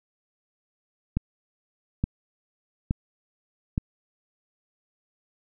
click train, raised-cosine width 5 ms, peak -11 dBFS, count 4, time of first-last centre 1.17-3.779 s, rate 1.15 Hz, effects none

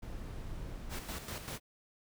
brown noise, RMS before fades -42 dBFS, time 0.02-1 s, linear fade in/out 10 ms
pink noise with tremolo, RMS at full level -41 dBFS, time 0.89-1.6 s, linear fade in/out 50 ms, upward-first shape square, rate 5.1 Hz, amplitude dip 55%
effects none

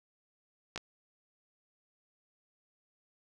clicks, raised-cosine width 0.2 ms, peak -20 dBFS, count 2, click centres 0.76 / 0.777 s, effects none

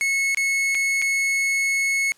45% pulse tone with dropouts, 2191 Hz, C#7, 21 cents flat, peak -19 dBFS, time 0.01-2.12 s, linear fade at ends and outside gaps 0 ms, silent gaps 0.347-0.372 / 0.747-0.751 / 1.017-1.022 s, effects white hiss -56 dBFS RMS until 2.17 s + low-pass 10000 Hz 12 dB/octave

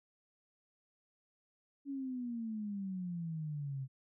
sine exponential sweep, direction down, 283.2 to 130.81 Hz, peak -37 dBFS, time 1.85-3.88 s, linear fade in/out 50 ms, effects none

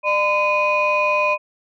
sine tone cluster, 601 / 1016 / 2474 Hz, D5 / B5 / D#7, +40 / +49 / -10 cents, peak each -19 dBFS, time 0.03-1.38 s, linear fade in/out 50 ms, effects tanh soft clip ceiling -9 dBFS

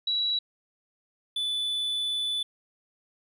sine / triangle tone pair in turn, 3909 / 3483 Hz, B7 / A7, -19 / -18 cents, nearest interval major second, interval 199 cents, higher first, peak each -24 / -25 dBFS, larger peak first, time 0.07-0.39 / 1.36-2.43 s, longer second, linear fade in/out 5 ms, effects none

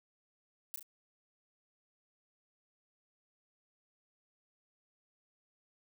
violet noise with echo, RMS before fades -40 dBFS, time 0.74-0.76 s, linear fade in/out 0 ms, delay 34 ms, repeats 2, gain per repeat -6 dB, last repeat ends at 0.828 s, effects none

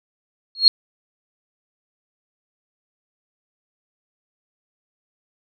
sine tone with exponential growth, 4283 Hz, C8, 40 cents sharp, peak -3 dBFS, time 0.55-0.68 s, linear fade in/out 1 ms, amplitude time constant 28 ms, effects none

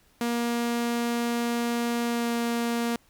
sawtooth tone with pitch glide, 236.5 to 234.9 Hz, A#3 to A#3, +25 to +13 cents, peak -21 dBFS, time 0.21-2.96 s, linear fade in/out 2 ms, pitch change -12 cents, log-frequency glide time 2.05-2.32 s, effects pink hiss -62 dBFS RMS until 3.09 s

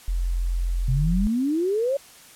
sine tone, 43.65 Hz, F1, in tune, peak -21 dBFS, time 0.08-1.27 s, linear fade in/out 0 ms
sine exponential sweep, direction up, 123.47 to 570 Hz, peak -20 dBFS, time 0.88-1.97 s, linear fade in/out 5 ms
effects white hiss -48 dBFS RMS until 2.35 s + low-pass 12000 Hz 12 dB/octave

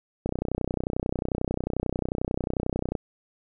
click train, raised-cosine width 2 ms, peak -13 dBFS, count 85, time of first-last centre 0.26-2.952 s, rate 31.2 Hz, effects none

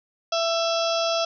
harmonic tone with a mistuned harmonic, 666 Hz, E5, 18 cents sharp, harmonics 1 / 2 / 4 / 5 / 6 / 7 / 8 / 9, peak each -23 / -29 / -34 / -31 / -37 / -35 / -32 / -37 dBFS, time 0.32-1.25 s, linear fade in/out 5 ms, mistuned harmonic 7, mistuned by +35 cents, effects none

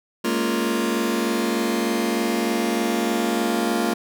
sawtooth chord, Bb minor seventh, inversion third, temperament just, 209.8 / 233.1 / 279.7 / 349.6 Hz, Ab3 / Bb3 / Db4 / F4, +18 / 0 / +16 / +2 cents, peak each -23 / -20 / -25 / -21 dBFS, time 0.24-3.94 s, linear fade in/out 10 ms, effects none

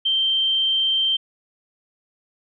sine tone, 3136 Hz, G7, in tune, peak -17 dBFS, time 0.05-1.17 s, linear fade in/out 10 ms, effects none

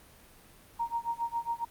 sine tone with tremolo, 932.3 Hz, A#5, in tune, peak -27 dBFS, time 0.79-1.65 s, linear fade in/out 10 ms, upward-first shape sine, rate 7.3 Hz, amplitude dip 95%, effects pink hiss -56 dBFS RMS until 1.7 s + Opus 32 kbps

